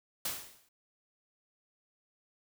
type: noise with exponential decay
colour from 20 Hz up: white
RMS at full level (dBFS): -32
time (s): 0.25-0.69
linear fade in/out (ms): 5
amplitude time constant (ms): 94
effects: none